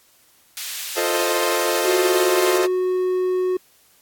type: high-pass noise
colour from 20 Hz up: pink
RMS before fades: -30 dBFS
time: 0.57-2.58 s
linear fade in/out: 0 ms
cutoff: 2700 Hz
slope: 12 dB/octave
type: chord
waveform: sawtooth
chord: F dominant seventh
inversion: none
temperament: equal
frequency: 349.2 / 440 / 523.3 / 622.3 Hz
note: F4 / A4 / C5 / Eb5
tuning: 0 / 0 / 0 / 0 cents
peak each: -21 dBFS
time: 0.96-2.67 s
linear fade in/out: 20 ms
type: tone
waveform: triangle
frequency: 367.5 Hz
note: F#4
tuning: 12 cents flat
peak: -16 dBFS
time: 1.85-3.57 s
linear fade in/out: 5 ms
effects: white hiss -56 dBFS RMS until 4.01 s + AAC 64 kbps